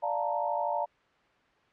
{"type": "chord", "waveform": "sine", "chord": "Bb major seventh", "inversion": "first", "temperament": "equal", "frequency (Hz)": [587.3, 698.5, 880, 932.3], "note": ["D5", "F5", "A5", "Bb5"], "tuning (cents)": [0, 0, 0, 0], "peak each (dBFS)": -33, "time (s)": [0.02, 0.86], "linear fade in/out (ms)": 20, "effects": ["white hiss -64 dBFS RMS until 1.72 s", "low-pass 2000 Hz 12 dB/octave"]}